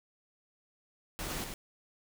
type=noise with echo; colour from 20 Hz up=pink; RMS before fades=-38 dBFS; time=1.19-1.44 s; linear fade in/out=0 ms; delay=99 ms; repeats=1; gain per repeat=-4 dB; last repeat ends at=1.539 s; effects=none